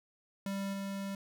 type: tone with level steps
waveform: square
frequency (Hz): 196.7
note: G3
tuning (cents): +6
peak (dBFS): -35 / -37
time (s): 0.46-1.15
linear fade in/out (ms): 2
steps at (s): 0.73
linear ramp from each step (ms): 5
effects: none